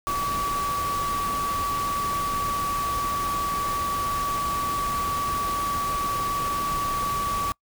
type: tone in noise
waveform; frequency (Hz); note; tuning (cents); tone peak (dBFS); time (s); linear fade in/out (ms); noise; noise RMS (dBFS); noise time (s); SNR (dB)
sine; 1142; D6; -49; -24; 0.07-7.52; 0; pink; -33; 0.07-7.52; +6
effects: noise-tail reverb RT60 0.1 s tail -26 dB re dry